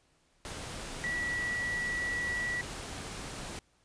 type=tone in noise; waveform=sine; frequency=1943 Hz; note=B6; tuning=29 cents flat; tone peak=-31 dBFS; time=1.04-2.61 s; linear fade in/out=0 ms; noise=pink; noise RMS=-41 dBFS; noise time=0.45-3.59 s; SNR=+7 dB; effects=pink hiss -69 dBFS RMS until 3.84 s + resampled to 22050 Hz